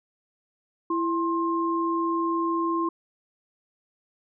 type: tone pair together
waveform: sine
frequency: 333.6 / 1059 Hz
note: E4 / C6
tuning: +21 / +21 cents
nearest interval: octave + minor sixth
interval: 2000 cents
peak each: -25 / -26 dBFS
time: 0.9-2.89 s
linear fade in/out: 5 ms
effects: none